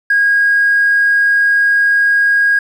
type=tone; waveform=triangle; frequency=1637 Hz; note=G#6; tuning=25 cents flat; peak=-5 dBFS; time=0.1-2.59 s; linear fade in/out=5 ms; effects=tanh soft clip ceiling -6 dBFS